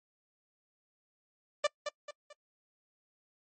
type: tone with echo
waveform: sawtooth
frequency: 590 Hz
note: D5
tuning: 8 cents sharp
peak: -21 dBFS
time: 1.64-1.67 s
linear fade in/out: 5 ms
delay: 220 ms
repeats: 3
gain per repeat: -8 dB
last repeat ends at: 2.33 s
effects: noise-tail reverb RT60 0.1 s tail -25 dB re dry + MP3 32 kbps